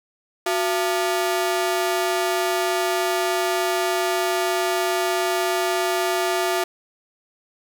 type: ring-modulated tone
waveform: sawtooth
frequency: 523.3 Hz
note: C5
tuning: in tune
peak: -13 dBFS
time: 0.46-6.64 s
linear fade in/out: 5 ms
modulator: 155 Hz
effects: none